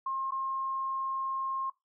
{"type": "tone with dropouts", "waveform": "sine", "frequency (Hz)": 1068, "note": "C6", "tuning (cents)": 35, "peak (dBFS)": -30, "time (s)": [0.06, 1.7], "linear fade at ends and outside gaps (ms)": 5, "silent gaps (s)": [0.309, 0.319], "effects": ["noise-tail reverb RT60 0.2 s tail -21 dB re dry"]}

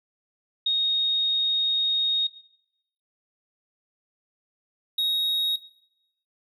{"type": "tone pair in turn", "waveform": ["sine", "triangle"], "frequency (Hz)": [3729, 3768], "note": ["A#7", "A#7"], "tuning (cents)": [0, 18], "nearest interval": "unison", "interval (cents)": 18, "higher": "second", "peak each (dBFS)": -20, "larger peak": "neither", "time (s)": [[0.66, 2.27], [4.98, 5.56]], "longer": "first", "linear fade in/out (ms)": 5, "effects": ["noise-tail reverb RT60 0.8 s tail -18 dB re dry"]}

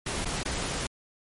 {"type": "noise with dropouts", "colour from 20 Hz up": "pink", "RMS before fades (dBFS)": -31, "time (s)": [0.06, 0.87], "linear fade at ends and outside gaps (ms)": 5, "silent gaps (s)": [[0.248, 0.255], [0.433, 0.453]], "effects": ["MP3 48 kbps"]}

